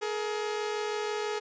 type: tone pair together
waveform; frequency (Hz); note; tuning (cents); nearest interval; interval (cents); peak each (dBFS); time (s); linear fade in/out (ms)
sawtooth; 421.9 / 468; G#4 / A#4; +27 / +7; major second; 180; -27 / -33; 0.01-1.4; 20
effects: resampled to 16000 Hz